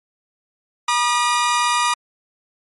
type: tone pair together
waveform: sawtooth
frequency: 964.3 / 1215 Hz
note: B5 / D#6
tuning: -42 / -42 cents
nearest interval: major third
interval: 400 cents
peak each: -15 dBFS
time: 0.88-1.94 s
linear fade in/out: 5 ms
effects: MP3 48 kbps